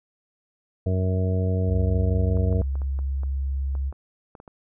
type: harmonic tone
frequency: 93 Hz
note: F#2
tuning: 9 cents sharp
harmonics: 1 / 2 / 3 / 4 / 5 / 6 / 7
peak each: -21 / -29 / -35 / -39 / -31 / -42 / -35 dBFS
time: 0.86-2.62 s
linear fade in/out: 5 ms
type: tone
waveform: sine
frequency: 67.9 Hz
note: C#2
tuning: 35 cents flat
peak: -23 dBFS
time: 1.66-3.93 s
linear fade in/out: 50 ms
type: clicks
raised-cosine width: 1 ms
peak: -29 dBFS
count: 12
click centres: 2.371 / 2.527 / 2.619 / 2.755 / 2.818 / 2.99 / 3.234 / 3.752 / 3.926 / 4.352 / 4.401 / 4.478 s
effects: none